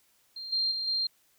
sine tone with level steps, 4186 Hz, C8, in tune, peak -37 / -25 / -30 / -26 dBFS, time 0.36-1.07 s, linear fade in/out 5 ms, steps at 0.52 / 0.71 / 0.87 s, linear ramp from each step 10 ms, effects white hiss -67 dBFS RMS until 1.38 s

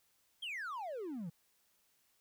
triangle exponential sweep, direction down, 3322 to 155.2 Hz, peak -37 dBFS, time 0.42-1.3 s, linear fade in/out 10 ms, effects tanh soft clip ceiling -33 dBFS + white hiss -74 dBFS RMS until 2.2 s

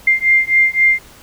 sine beating tone pair, 2100 / 2103.8 Hz, C7 / C7, +6 / +9 cents, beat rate 3.8 Hz, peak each -13 dBFS, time 0.07-0.99 s, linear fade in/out 5 ms, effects pink hiss -42 dBFS RMS until 1.22 s

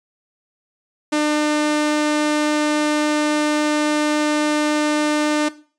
sawtooth tone, 300.6 Hz, D4, 40 cents sharp, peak -12 dBFS, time 1.12-5.49 s, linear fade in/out 10 ms, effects noise-tail reverb RT60 0.4 s tail -17 dB re dry + resampled to 22050 Hz

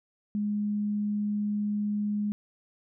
sine tone, 207.7 Hz, G#3, in tune, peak -26 dBFS, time 0.35-2.32 s, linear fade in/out 0 ms, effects none

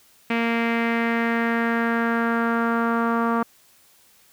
sawtooth tone with low-pass filter sweep, 231.6 Hz, A#3, 11 cents flat, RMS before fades -22 dBFS, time 0.3-3.43 s, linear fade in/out 5 ms, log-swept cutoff 2400 to 1200 Hz, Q 3.4, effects white hiss -56 dBFS RMS until 4.32 s

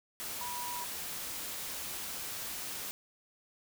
sine tone in noise, 972 Hz, B5, 28 cents flat, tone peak -39 dBFS, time 0.41-0.84 s, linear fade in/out 0 ms, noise white, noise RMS -40 dBFS, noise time 0.2-2.91 s, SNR -2 dB, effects none

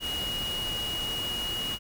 sine tone in noise, 2888 Hz, F#7, 43 cents flat, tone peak -30 dBFS, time 0-1.79 s, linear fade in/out 50 ms, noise pink, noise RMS -37 dBFS, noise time 0-1.79 s, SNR +4 dB, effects none

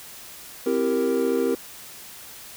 triangle chord, C dominant seventh, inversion none, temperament equal with one note detuned, 261.6 / 334.4 / 392 / 466.2 Hz, C4 / E4 / G4 / Bb4, 0 / +25 / 0 / 0 cents, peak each -24 / -27 / -23 / -22 dBFS, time 0.66-1.55 s, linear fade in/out 5 ms, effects white hiss -42 dBFS RMS until 2.56 s

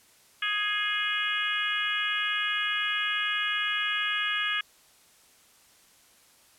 harmonic tone with a mistuned harmonic, 415.3 Hz, G#4, in tune, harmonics 3 / 4 / 5 / 6 / 7 / 8, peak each -35 / -30 / -34 / -34 / -32 / -36 dBFS, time 0.42-4.61 s, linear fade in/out 5 ms, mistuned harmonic 5, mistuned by +40 cents, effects white hiss -59 dBFS RMS until 6.58 s + low-pass 12000 Hz 12 dB/octave

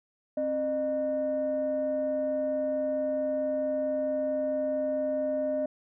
sine tone pair together, 266.7 / 608.8 Hz, C4 / D#5, +33 / -38 cents, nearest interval octave + major second, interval 1429 cents, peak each -32 / -26 dBFS, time 0.37-5.66 s, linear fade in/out 5 ms, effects tanh soft clip ceiling -21 dBFS

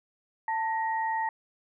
sine tone pair together, 889.6 / 1885 Hz, A5 / A#6, +19 / +19 cents, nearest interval octave + minor second, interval 1300 cents, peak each -27 / -34 dBFS, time 0.48-1.29 s, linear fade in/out 2 ms, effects none

